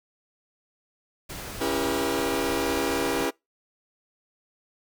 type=noise; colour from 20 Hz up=pink; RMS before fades=-37 dBFS; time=1.29-3.26 s; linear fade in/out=10 ms
type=chord; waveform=sawtooth; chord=C# diminished seventh; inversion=none; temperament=just; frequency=277.2 / 332.6 / 399.1 / 479 Hz; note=C#4 / E4 / G4 / Bb4; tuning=0 / +16 / +31 / +47 cents; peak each=-26 dBFS; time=1.6-3.31 s; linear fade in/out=20 ms
effects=noise-tail reverb RT60 0.2 s tail -25 dB re dry